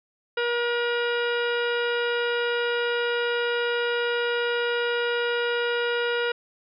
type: harmonic tone with a mistuned harmonic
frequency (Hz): 477.4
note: A#4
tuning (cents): +41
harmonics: 1 / 2 / 3 / 4 / 5 / 6 / 7 / 8 / 10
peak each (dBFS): -25 / -35 / -28 / -36 / -38 / -34 / -45 / -40 / -48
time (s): 0.37-6.32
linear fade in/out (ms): 5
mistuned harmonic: 10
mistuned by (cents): +50
effects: none